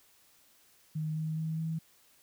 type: tone with pitch steps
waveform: sine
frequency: 155.56 / 157.46 / 159.38 / 161.33 Hz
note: D#3 / D#3 / D#3 / E3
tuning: 0 / +21 / +42 / -37 cents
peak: -31 dBFS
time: 0.95-1.79 s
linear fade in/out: 10 ms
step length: 210 ms
effects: white hiss -64 dBFS RMS until 2.22 s